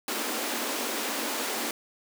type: high-pass noise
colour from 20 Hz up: pink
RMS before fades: -31 dBFS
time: 0.08-1.71 s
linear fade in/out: 2 ms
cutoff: 220 Hz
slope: 96 dB/octave
effects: none